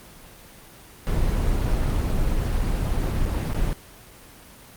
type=noise with dropouts; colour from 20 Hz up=brown; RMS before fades=-22 dBFS; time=1.07-3.73 s; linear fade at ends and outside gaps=0 ms; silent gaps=3.253-3.26 / 3.531-3.546 s; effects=pink hiss -46 dBFS RMS until 4.76 s + Opus 24 kbps